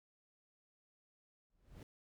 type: noise with exponential growth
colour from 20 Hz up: brown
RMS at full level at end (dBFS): -45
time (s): 1.5-1.83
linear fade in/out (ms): 2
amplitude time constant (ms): 70
effects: none